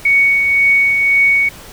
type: tone with tremolo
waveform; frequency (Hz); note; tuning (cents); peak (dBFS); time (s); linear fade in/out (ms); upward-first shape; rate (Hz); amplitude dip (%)
sine; 2230; C#7; +10; -7; 0.05-1.49; 5; triangle; 1.9; 40
effects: pink hiss -36 dBFS RMS until 1.72 s